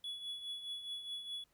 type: tone with tremolo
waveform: triangle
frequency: 3395 Hz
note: G#7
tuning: 37 cents sharp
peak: -37 dBFS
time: 0.04-1.44 s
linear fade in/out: 2 ms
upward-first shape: triangle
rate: 4.8 Hz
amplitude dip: 65%
effects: pink hiss -75 dBFS RMS until 1.53 s